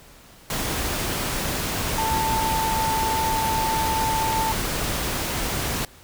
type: tone in noise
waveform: sine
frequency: 888 Hz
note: A5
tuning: 16 cents sharp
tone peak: -22 dBFS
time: 1.98-4.52 s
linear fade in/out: 2 ms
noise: pink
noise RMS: -26 dBFS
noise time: 0.5-5.85 s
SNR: +1 dB
effects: pink hiss -49 dBFS RMS until 6.03 s